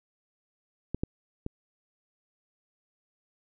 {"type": "clicks", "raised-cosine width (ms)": 3, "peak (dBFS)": [-17, -15, -20], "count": 3, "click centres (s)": [0.946, 1.035, 1.464], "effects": []}